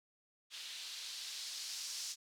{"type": "noise with low-pass filter sweep", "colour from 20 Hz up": "violet", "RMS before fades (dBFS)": -45, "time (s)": [0.5, 2.16], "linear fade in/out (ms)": 50, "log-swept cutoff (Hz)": [3500, 5500], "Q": 1.9, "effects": []}